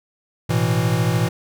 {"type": "chord", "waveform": "square", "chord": "A suspended second", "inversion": "none", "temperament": "equal", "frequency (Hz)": [110, 123.47, 164.81], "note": ["A2", "B2", "E3"], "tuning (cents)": [0, 0, 0], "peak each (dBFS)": -22, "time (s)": [0.49, 1.29], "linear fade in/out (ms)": 10, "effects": []}